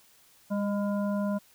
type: harmonic tone with a mistuned harmonic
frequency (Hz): 201.9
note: G#3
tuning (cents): -49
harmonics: 1 / 3 / 5 / 7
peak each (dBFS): -27 / -33 / -40 / -45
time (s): 0.5-1.39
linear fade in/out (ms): 20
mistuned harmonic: 3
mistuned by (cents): +31
effects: white hiss -60 dBFS RMS until 1.54 s